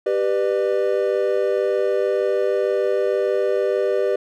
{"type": "chord", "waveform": "triangle", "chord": "G major", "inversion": "none", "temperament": "equal with one note detuned", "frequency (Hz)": [392, 493.9, 600.4], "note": ["G4", "B4", "D5"], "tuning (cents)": [0, 0, 38], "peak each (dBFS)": [-19, -20, -21], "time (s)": [0.06, 4.16], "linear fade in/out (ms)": 5, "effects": []}